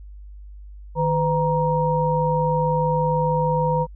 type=tone cluster; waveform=sine; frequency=154.4 / 504 / 939 Hz; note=D#3 / B4 / A#5; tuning=-13 / +35 / +12 cents; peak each=-22 dBFS; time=0.95-3.87 s; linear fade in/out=50 ms; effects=added 50 Hz sine -37 dBFS peak until 3.95 s